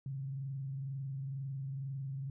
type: tone with frequency modulation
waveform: sine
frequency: 135.8 Hz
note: C#3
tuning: 35 cents flat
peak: -37 dBFS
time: 0.06-2.3 s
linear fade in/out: 2 ms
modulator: 22.1 Hz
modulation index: 0.29
effects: none